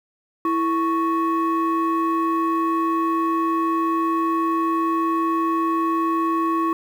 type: tone pair together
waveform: sine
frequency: 329.6 / 1108.7 Hz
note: E4 / C#6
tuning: 0 / 0 cents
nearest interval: octave + major sixth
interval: 2100 cents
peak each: -19 dBFS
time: 0.45-6.73 s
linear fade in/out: 2 ms
effects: tanh soft clip ceiling -15 dBFS + 8-bit